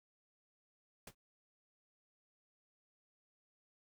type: noise with exponential decay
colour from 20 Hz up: pink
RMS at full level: -44 dBFS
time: 1.07-1.15 s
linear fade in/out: 5 ms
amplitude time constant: 16 ms
effects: none